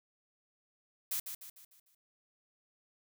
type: noise with echo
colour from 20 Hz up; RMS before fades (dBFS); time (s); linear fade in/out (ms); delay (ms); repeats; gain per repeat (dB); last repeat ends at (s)
blue; -35; 1.11-1.2; 5; 150; 5; -7; 1.95
effects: none